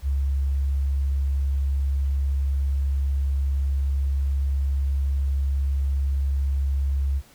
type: tone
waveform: sine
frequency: 68.8 Hz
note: C#2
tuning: 12 cents flat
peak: -20 dBFS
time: 0.02-7.22 s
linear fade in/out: 50 ms
effects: pink hiss -53 dBFS RMS until 7.34 s